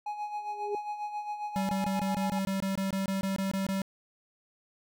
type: tone with tremolo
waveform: triangle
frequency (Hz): 836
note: G#5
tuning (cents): +11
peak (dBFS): -29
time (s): 0.06-2.39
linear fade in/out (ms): 5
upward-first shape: sine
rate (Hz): 7.4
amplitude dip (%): 60
type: tone with exponential growth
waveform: sine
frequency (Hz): 411.2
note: G#4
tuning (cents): -17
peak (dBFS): -27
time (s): 0.35-0.75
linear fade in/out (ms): 2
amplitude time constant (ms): 85
type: tone bursts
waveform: square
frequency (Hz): 193.5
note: G3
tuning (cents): -22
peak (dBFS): -29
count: 15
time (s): 1.56-3.818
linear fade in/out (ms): 0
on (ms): 130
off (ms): 22
effects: none